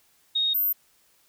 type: tone pair in turn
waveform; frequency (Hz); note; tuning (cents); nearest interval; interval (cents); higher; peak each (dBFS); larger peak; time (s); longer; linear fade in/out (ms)
sine; 3732 / 13602; A#7 / G#9; +1 / +40; octave + minor seventh; 2239; second; -21; neither; 0.35-0.54 / 0.54-0.73; neither; 10
effects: white hiss -63 dBFS RMS until 1.28 s